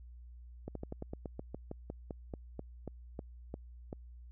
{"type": "slowing click train", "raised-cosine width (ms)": 2, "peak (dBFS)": -27, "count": 18, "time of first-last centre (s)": [0.68, 3.929], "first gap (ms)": 73, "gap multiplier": 1.11, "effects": ["added 60 Hz sine -49 dBFS peak until 4.31 s"]}